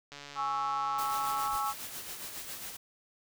click train, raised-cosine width 0.2 ms, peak -28 dBFS, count 195, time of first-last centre 0.12-1.477 s, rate 143 Hz
sine chord, C# minor, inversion second, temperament equal, 830.6 / 1108.7 / 1318.5 Hz, G#5 / C#6 / E6, 0 / 0 / 0 cents, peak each -34 dBFS, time 0.35-1.74 s, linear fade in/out 50 ms
white noise with tremolo, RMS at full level -40 dBFS, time 0.98-2.77 s, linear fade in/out 10 ms, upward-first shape sine, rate 7.3 Hz, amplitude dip 45%
brown noise with exponential growth, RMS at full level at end -46 dBFS, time 1.3-1.56 s, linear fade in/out 5 ms, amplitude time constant 55 ms
effects none

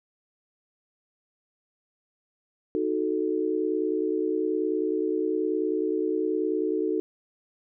sine chord, D# diminished, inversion none, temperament equal, 311.1 / 370 / 440 Hz, D#4 / F#4 / A4, 0 / 0 / 0 cents, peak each -28 dBFS, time 2.75-7 s, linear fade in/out 0 ms, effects none

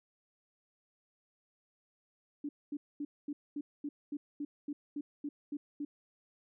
sine tone bursts, 290.8 Hz, D4, 17 cents flat, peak -35 dBFS, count 13, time 2.44-5.85 s, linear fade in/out 5 ms, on 50 ms, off 230 ms, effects none

